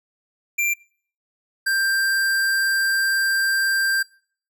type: tone pair in turn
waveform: square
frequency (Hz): 2368 / 1580.5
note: D7 / G6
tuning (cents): +14 / +14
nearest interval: perfect fifth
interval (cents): 700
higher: first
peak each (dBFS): -19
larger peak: neither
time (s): 0.58-0.74 / 1.66-4.03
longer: second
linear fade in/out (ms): 10
effects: noise-tail reverb RT60 0.5 s tail -24 dB re dry